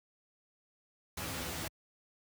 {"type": "noise with comb filter", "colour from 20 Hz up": "pink", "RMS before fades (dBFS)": -39, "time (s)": [1.17, 1.68], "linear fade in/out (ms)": 5, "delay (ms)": 12, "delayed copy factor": 0.85, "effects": ["high-pass 60 Hz 12 dB/octave"]}